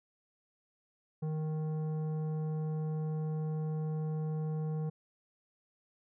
triangle tone with tanh clipping, 155.56 Hz, D#3, in tune, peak -34 dBFS, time 1.22-4.9 s, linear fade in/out 10 ms, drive 15 dB, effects none

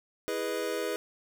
square chord, E major seventh, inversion none, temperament equal, 329.6 / 415.3 / 493.9 / 622.3 Hz, E4 / G#4 / B4 / D#5, 0 / 0 / 0 / 0 cents, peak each -39 / -35 / -35 / -39 dBFS, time 0.28-0.96 s, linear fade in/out 0 ms, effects none

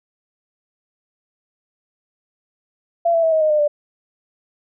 sine tone with pitch steps, 680 / 664.1 / 648.5 / 633.4 / 618.5 / 604.1 / 589.9 Hz, F5 / E5 / E5 / D#5 / D#5 / D5 / D5, -46 / +13 / -28 / +31 / -10 / +49 / +8 cents, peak -13 dBFS, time 3.05-3.68 s, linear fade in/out 10 ms, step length 90 ms, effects none

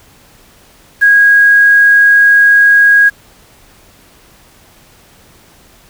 sine tone with quantisation, 1643 Hz, G#6, 19 cents flat, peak -3 dBFS, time 1.01-3.1 s, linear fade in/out 20 ms, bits 5, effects pink hiss -44 dBFS RMS until 5.89 s

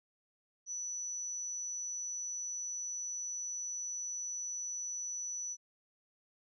sine tone, 5940 Hz, F#8, 6 cents sharp, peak -37 dBFS, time 0.66-5.57 s, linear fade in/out 50 ms, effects none

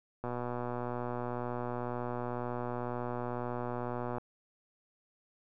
click train, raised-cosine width 1 ms, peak -23 dBFS, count 482, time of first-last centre 0.24-4.183 s, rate 122 Hz, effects none

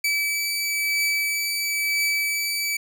sawtooth beating tone pair, 2300 / 2301 Hz, D7 / D7, -37 / -36 cents, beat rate 1 Hz, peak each -28 / -19 dBFS, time 0.04-2.77 s, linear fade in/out 5 ms, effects none

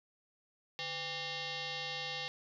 sine tone with frequency modulation, 507 Hz, B4, 45 cents sharp, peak -37 dBFS, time 0.79-2.28 s, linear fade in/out 0 ms, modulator 655 Hz, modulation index 6.5, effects none

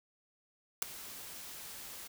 white noise with ADSR envelope, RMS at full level -26 dBFS, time 0.82-2.08 s, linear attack 5 ms, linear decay 4 ms, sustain -21 dB, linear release 14 ms, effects none

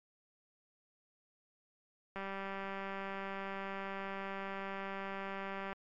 click train, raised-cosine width 0.5 ms, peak -27 dBFS, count 697, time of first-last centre 2.16-5.729 s, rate 195 Hz, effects MP3 64 kbps

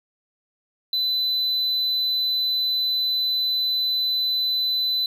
triangle tone, 4010 Hz, B7, 26 cents sharp, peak -19 dBFS, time 0.93-5.06 s, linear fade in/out 2 ms, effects none

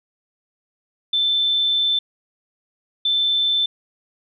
sine tone bursts at uneven times, 3536 Hz, A7, 8 cents sharp, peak -16 dBFS, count 2, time 1.13-1.99 / 3.05-3.66 s, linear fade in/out 5 ms, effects none

